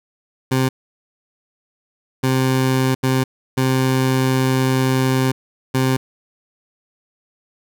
20% pulse tone bursts at uneven times, 130.81 Hz, C3, in tune, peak -10 dBFS, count 5, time 0.51-0.69 / 2.23-2.95 / 3.03-3.24 / 3.57-5.32 / 5.74-5.97 s, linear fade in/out 10 ms, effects none

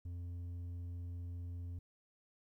square tone with low-pass filter, 87.5 Hz, F2, 4 cents sharp, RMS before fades -44 dBFS, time 0.05-1.79 s, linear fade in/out 5 ms, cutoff 180 Hz, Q 0.72, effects 13-bit

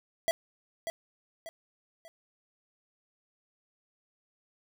square tone with echo, 660 Hz, E5, 2 cents sharp, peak -25 dBFS, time 0.28-0.31 s, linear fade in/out 0 ms, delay 590 ms, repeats 3, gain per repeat -8 dB, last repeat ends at 2.08 s, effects none

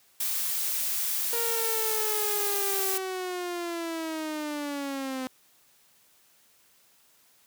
blue noise, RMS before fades -29 dBFS, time 0.2-2.98 s, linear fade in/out 5 ms
sawtooth linear sweep, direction down, 469.9 to 256.3 Hz, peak -27 dBFS, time 1.33-5.27 s, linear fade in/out 0 ms
effects white hiss -62 dBFS RMS until 7.46 s + high-pass 80 Hz 12 dB/octave

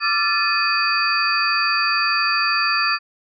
sine tone cluster, 1174 / 1361 / 1752 / 2498 / 4630 Hz, D6 / F6 / A6 / D#7 / D8, -1 / -45 / -8 / +6 / -25 cents, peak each -23 dBFS, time 0-2.99 s, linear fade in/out 50 ms, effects none

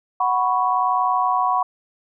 sine chord, F# suspended fourth, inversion none, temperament equal, 740 / 987.8 / 1108.7 Hz, F#5 / B5 / C#6, 0 / 0 / 0 cents, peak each -21 dBFS, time 0.2-1.63 s, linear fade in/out 5 ms, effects none

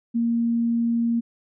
sine tone, 233.1 Hz, A#3, in tune, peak -19 dBFS, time 0.14-1.21 s, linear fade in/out 20 ms, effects none

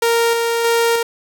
sawtooth tone with tremolo, 464.5 Hz, A#4, 6 cents flat, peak -9 dBFS, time 0.02-1.03 s, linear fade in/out 5 ms, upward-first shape square, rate 1.6 Hz, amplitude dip 30%, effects none

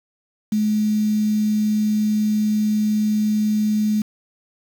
sine tone with quantisation, 212.8 Hz, G#3, 42 cents sharp, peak -16 dBFS, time 0.52-4.02 s, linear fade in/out 5 ms, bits 6, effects none

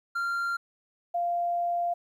triangle / sine tone pair in turn, 1386 / 694.9 Hz, F6 / F5, -14 / -9 cents, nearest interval octave, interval 1195 cents, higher first, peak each -25 / -25 dBFS, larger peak neither, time 0.15-0.57 / 1.14-1.94 s, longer second, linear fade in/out 10 ms, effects 11-bit

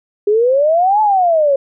sine exponential two-way sweep, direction up then down, 403.1 to 873 to 539 Hz, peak -9 dBFS, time 0.27-1.56 s, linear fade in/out 5 ms, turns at 1.01 s, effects none

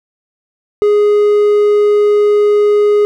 triangle tone, 415.3 Hz, G#4, in tune, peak -5 dBFS, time 0.82-3.05 s, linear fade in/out 0 ms, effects none

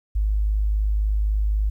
sine tone, 51.91 Hz, G#1, in tune, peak -18 dBFS, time 0.15-1.7 s, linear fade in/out 10 ms, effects 10-bit

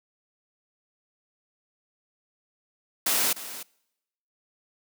white noise with echo, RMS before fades -24 dBFS, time 3.06-3.33 s, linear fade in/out 5 ms, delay 300 ms, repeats 1, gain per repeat -14 dB, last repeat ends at 3.63 s, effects noise-tail reverb RT60 0.9 s tail -25 dB re dry + high-pass 200 Hz 12 dB/octave

